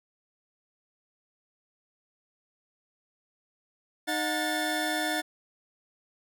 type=tone cluster; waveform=25% pulse; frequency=309.1 / 726 / 1760 Hz; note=D#4 / F#5 / A6; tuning=-11 / -33 / 0 cents; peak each=-28 dBFS; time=4.07-5.22 s; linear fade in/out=20 ms; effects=none